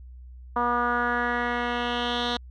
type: tone with low-pass filter sweep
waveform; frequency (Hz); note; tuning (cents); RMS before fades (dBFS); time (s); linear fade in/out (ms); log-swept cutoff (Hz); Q
10% pulse; 241.1; B3; -41; -26; 0.56-2.37; 5; 1100 to 3900; 3.6
effects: added 62 Hz sine -41 dBFS peak until 2.5 s